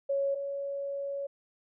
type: tone pair in turn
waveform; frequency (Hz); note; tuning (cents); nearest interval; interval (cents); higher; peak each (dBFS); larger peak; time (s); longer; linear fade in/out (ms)
sine; 554.4 / 558.9; C#5 / C#5; 0 / +14; unison; 14; second; -26 / -32; first; 0.09-0.35 / 0.35-1.27; second; 10
effects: none